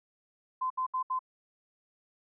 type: tone bursts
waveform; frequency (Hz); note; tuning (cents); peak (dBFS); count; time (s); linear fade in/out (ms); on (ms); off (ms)
sine; 1029; C6; -29; -28; 4; 0.61-1.192; 10; 93; 70
effects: none